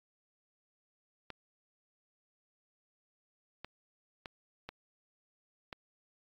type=clicks; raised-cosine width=0.3 ms; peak=-26 dBFS; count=5; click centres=1.303 / 3.646 / 4.258 / 4.69 / 5.728 s; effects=AAC 48 kbps